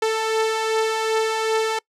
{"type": "beating tone pair", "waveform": "sawtooth", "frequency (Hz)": [440, 442.6], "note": ["A4", "A4"], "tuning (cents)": [0, 10], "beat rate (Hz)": 2.6, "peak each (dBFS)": [-23, -16], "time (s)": [0.02, 1.79], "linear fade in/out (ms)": 5, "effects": ["noise-tail reverb RT60 0.1 s tail -25 dB re dry", "low-pass 8000 Hz 12 dB/octave"]}